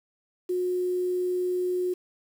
sine tone with quantisation, 362.1 Hz, F#4, 37 cents flat, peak -24 dBFS, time 0.49-1.94 s, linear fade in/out 10 ms, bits 8, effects none

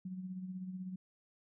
sine tone with tremolo, 185.2 Hz, F#3, 2 cents sharp, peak -38 dBFS, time 0.05-0.96 s, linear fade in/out 5 ms, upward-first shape sine, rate 16 Hz, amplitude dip 50%, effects none

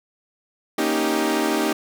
sawtooth chord, Eb dominant seventh, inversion second, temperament equal, 233.1 / 277.2 / 311.1 / 392 Hz, Bb3 / Db4 / Eb4 / G4, 0 / 0 / 0 / 0 cents, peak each -23 / -23 / -19 / -21 dBFS, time 0.78-1.73 s, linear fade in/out 5 ms, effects none

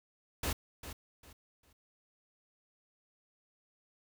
pink noise with echo, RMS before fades -34 dBFS, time 0.43-0.53 s, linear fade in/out 5 ms, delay 400 ms, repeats 3, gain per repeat -11 dB, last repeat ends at 1.73 s, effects none

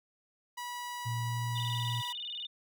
sawtooth tone, 974 Hz, B5, 24 cents flat, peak -34 dBFS, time 0.57-2.13 s, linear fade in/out 10 ms
sine tone with pitch glide, 116.54 to 117.55 Hz, A#2 to A#2, 0 to +15 cents, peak -32 dBFS, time 1.05-2.02 s, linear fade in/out 20 ms, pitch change +15 cents, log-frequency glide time 1.24-1.36 s
sine tone with vibrato, 3258 Hz, G#7, 34 cents flat, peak -37 dBFS, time 1.55-2.47 s, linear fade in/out 10 ms, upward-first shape square, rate 20 Hz, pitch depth 180 cents each way
effects none

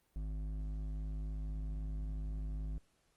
triangle tone with hard clipping, 51.91 Hz, G#1, in tune, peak -39 dBFS, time 0.16-2.78 s, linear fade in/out 0 ms, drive 13 dB, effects pink hiss -75 dBFS RMS until 3.16 s + Opus 32 kbps

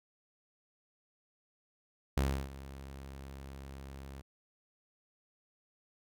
sawtooth tone with ADSR envelope, 67.9 Hz, C#2, 35 cents flat, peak -23 dBFS, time 2.17-4.22 s, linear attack 3 ms, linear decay 310 ms, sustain -18 dB, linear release 18 ms, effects none

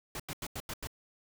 pink noise bursts, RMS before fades -39 dBFS, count 6, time 0.15-0.872 s, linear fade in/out 2 ms, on 47 ms, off 88 ms, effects none

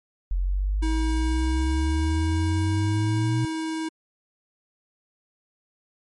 sine exponential sweep, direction up, 43.65 to 122.6 Hz, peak -21 dBFS, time 0.31-3.45 s, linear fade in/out 0 ms
square tone, 319.5 Hz, D#4, 46 cents sharp, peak -27 dBFS, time 0.82-3.89 s, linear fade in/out 10 ms
effects MP3 48 kbps

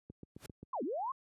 click train, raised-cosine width 3 ms, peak -34 dBFS, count 5, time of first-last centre 0.1-0.63 s, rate 7.55 Hz
pink noise with exponential growth, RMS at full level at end -44 dBFS, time 0.35-0.46 s, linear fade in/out 1 ms, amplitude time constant 22 ms
sine linear two-way sweep, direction down then up, 1108.7 to 220.5 to 1108.7 Hz, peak -34 dBFS, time 0.73-1.12 s, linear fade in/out 5 ms, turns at 0.83 s
effects high-pass 80 Hz 12 dB/octave + resampled to 32000 Hz

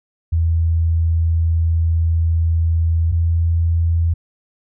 sine tone pair in turn, 82.41 / 83.46 Hz, E2 / E2, 0 / +22 cents, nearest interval unison, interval 22 cents, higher second, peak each -13 dBFS, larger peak neither, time 0.32-3.12 / 3.12-4.14 s, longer first, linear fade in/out 10 ms, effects none

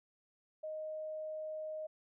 sine tone, 622.3 Hz, D#5, in tune, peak -39 dBFS, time 0.63-1.87 s, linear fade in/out 10 ms, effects none

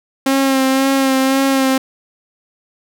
sawtooth tone with vibrato, 267.9 Hz, C4, 41 cents sharp, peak -8 dBFS, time 0.26-1.78 s, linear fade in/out 5 ms, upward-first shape sine, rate 1.9 Hz, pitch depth 25 cents each way, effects none

